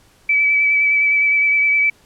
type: tone with vibrato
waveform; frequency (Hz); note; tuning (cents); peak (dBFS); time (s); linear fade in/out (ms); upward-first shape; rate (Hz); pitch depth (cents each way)
sine; 2300; D7; -37; -12; 0.29-1.9; 5; sine; 9.7; 18
effects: pink hiss -53 dBFS RMS until 2.05 s + low-pass 12000 Hz 12 dB/octave